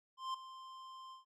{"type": "tone with ADSR envelope", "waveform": "square", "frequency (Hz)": 1046.5, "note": "C6", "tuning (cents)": 0, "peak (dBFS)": -36, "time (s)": [0.17, 1.25], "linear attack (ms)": 170, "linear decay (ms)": 7, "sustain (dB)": -14, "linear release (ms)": 130, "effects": ["low-pass 5000 Hz 12 dB/octave"]}